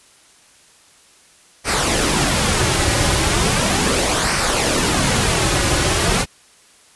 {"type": "noise with flanger", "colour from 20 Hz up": "pink", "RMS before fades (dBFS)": -17, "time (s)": [1.64, 6.26], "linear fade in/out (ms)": 50, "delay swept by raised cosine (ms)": [0.28, 4.48], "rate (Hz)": 0.37, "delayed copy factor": -0.5, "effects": ["white hiss -50 dBFS RMS until 6.95 s", "resampled to 24000 Hz"]}